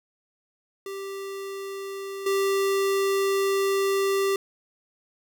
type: tone with level steps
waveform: square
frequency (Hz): 392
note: G4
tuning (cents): 0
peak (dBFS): -33 / -22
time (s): 0.86-4.36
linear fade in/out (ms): 2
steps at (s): 2.26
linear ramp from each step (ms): 5
effects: none